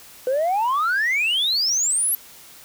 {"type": "exponential sweep", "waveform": "sine", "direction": "up", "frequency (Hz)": [494.5, 11840], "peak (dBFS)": -16, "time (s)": [0.27, 2.15], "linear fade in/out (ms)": 2, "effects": ["tanh soft clip ceiling -16 dBFS", "white hiss -45 dBFS RMS until 2.64 s"]}